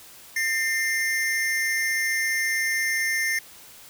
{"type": "tone pair together", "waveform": "square", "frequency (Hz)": [1811.5, 2097], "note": ["A6", "C7"], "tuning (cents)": [50, 3], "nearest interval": "minor third", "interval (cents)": 253, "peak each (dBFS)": -26, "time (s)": [0.36, 3.39], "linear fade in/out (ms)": 5, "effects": ["white hiss -47 dBFS RMS until 3.89 s"]}